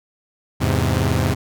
sawtooth chord, E augmented, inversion none, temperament equal, 82.41 / 103.83 / 130.81 Hz, E2 / G#2 / B#2, 0 / 0 / 0 cents, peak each -17 dBFS, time 0.6-1.35 s, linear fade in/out 20 ms, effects none

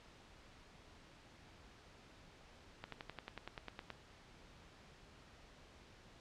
slowing click train, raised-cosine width 0.3 ms, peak -29 dBFS, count 12, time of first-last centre 2.84-3.903 s, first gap 83 ms, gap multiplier 1.03, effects pink hiss -61 dBFS RMS until 6.2 s + low-pass 5000 Hz 12 dB/octave

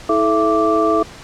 sine tone cluster, 323.8 / 433.3 / 669 / 1170 Hz, E4 / A4 / E5 / D6, -31 / -27 / +25 / -7 cents, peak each -18 dBFS, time 0.09-1.03 s, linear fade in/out 5 ms, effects pink hiss -37 dBFS RMS until 1.23 s + low-pass 7000 Hz 12 dB/octave

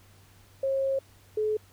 sine tone pair in turn, 540 / 428.6 Hz, C#5 / A4, -45 / -45 cents, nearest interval major third, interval 400 cents, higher first, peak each -24 dBFS, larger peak neither, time 0.63-0.99 / 1.37-1.57 s, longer first, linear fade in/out 5 ms, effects added 97 Hz sine -56 dBFS peak until 1.72 s + pink hiss -59 dBFS RMS until 1.72 s

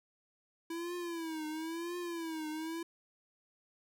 square tone with vibrato, 329.6 Hz, E4, in tune, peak -38 dBFS, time 0.7-2.83 s, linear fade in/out 5 ms, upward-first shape triangle, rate 0.98 Hz, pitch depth 130 cents each way, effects none

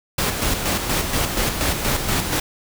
pink noise with tremolo, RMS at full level -20 dBFS, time 0.18-2.4 s, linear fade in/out 5 ms, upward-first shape square, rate 4.2 Hz, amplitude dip 45%, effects none

